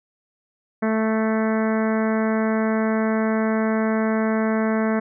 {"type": "harmonic tone", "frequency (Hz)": 220, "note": "A3", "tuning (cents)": 0, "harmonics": [1, 2, 3, 4, 5, 6, 7, 8, 9, 10], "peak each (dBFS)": [-20, -26, -27, -34, -33, -35, -34, -36, -37, -42], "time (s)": [0.82, 5], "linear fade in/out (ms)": 10, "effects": []}